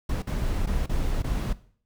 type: noise with dropouts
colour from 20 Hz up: brown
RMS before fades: -26 dBFS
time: 0.09-1.53 s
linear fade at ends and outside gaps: 5 ms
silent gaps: 0.222-0.27 / 0.661-0.67 / 0.862-0.893 / 1.223-1.241 s
effects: noise-tail reverb RT60 0.5 s tail -17 dB re dry